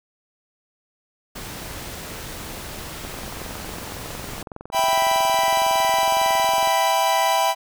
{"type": "noise", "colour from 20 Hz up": "pink", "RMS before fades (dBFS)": -34, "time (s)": [1.35, 4.43], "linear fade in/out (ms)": 10}
{"type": "click train", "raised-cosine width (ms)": 1, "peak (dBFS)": -21, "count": 80, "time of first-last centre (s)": [3.05, 6.674], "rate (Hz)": 21.8}
{"type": "chord", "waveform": "45% pulse", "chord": "E minor", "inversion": "none", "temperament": "equal", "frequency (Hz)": [659.3, 784, 987.8], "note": ["E5", "G5", "B5"], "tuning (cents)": [0, 0, 0], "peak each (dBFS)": [-23, -21, -21], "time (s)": [4.72, 7.55], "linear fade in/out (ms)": 50}
{"effects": []}